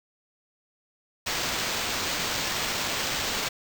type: noise with sample-and-hold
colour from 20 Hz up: white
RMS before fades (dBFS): -29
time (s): 1.26-3.49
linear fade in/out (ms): 10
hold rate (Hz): 11025
effects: none